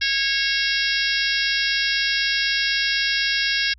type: harmonic tone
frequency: 548 Hz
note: C#5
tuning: 20 cents flat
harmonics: 3 / 4 / 5 / 6 / 7 / 8 / 9 / 10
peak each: -24 / -27 / -28 / -28 / -28 / -32 / -27 / -29 dBFS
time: 0.01-3.74 s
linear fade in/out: 10 ms
effects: added 60 Hz sine -47 dBFS peak until 3.78 s